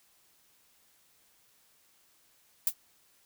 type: noise with exponential decay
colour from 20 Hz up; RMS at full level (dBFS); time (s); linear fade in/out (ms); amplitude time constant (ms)
violet; -21; 2.67-2.74; 2; 15
effects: white hiss -66 dBFS RMS until 3.25 s